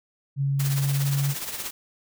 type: tone with pitch glide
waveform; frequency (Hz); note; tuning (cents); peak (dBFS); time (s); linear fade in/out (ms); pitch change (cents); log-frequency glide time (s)
sine; 138.59 to 139.8; C#3 to C#3; 0 to +15; -21; 0.36-1.35; 50; +15; 0.91-1.05
type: noise with tremolo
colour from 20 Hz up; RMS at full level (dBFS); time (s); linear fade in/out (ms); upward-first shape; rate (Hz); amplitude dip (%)
white; -30; 0.59-1.71; 10; triangle; 17; 65
effects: none